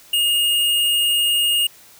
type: tone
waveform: square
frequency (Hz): 2848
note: F7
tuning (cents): +33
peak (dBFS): -16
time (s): 0.13-1.67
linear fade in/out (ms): 5
effects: white hiss -47 dBFS RMS until 1.99 s